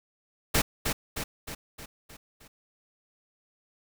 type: noise with echo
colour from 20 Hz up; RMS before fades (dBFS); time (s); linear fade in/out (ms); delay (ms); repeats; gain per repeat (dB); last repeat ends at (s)
pink; -23; 0.54-0.62; 10; 310; 6; -5; 2.48
effects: none